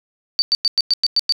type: tone bursts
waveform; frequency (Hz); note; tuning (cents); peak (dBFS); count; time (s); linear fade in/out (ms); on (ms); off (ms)
sine; 4595; D8; -39; -12; 8; 0.39-1.323; 0; 30; 99
effects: none